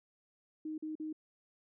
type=tone bursts; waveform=sine; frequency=311.1 Hz; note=D#4; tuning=in tune; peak=-37 dBFS; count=3; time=0.65-1.128 s; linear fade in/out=5 ms; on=130 ms; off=44 ms; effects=none